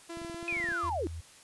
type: tone with pitch glide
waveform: sawtooth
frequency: 336.8 to 343.1 Hz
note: E4 to F4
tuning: +37 to -31 cents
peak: -35 dBFS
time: 0.09-0.9 s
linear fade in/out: 10 ms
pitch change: +32 cents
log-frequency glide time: 0.33-0.53 s
type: clicks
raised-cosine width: 3 ms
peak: -33 dBFS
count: 12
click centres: 0.172 / 0.217 / 0.248 / 0.298 / 0.345 / 0.428 / 0.526 / 0.568 / 0.6 / 0.642 / 0.688 / 0.719 s
type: linear sweep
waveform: sine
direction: down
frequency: 2538 to 285.3 Hz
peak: -30 dBFS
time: 0.48-1.07 s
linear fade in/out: 0 ms
type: tone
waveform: sine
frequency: 82.41 Hz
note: E2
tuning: in tune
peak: -37 dBFS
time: 0.83-1.21 s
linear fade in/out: 10 ms
effects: white hiss -55 dBFS RMS until 1.43 s + resampled to 24000 Hz